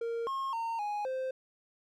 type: tone with pitch steps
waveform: triangle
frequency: 463.7 / 1078 / 916 / 830 / 521 Hz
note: A#4 / C#6 / A#5 / G#5 / C5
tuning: -9 / -49 / -31 / -1 / -7 cents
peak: -30 dBFS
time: 0.01-1.31 s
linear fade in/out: 5 ms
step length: 260 ms
effects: none